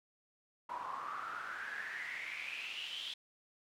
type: noise with band-pass filter sweep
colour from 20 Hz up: pink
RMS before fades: -43 dBFS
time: 0.69-3.14 s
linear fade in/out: 5 ms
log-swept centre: 960 to 3400 Hz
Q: 8.2
effects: none